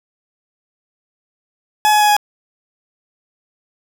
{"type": "tone with pitch steps", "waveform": "40% pulse", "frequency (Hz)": [849, 843.6, 838.3, 833], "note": ["G#5", "G#5", "G#5", "G#5"], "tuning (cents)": [38, 27, 16, 5], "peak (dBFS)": -9, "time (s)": [1.85, 2.166], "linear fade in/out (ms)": 0, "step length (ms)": 79, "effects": []}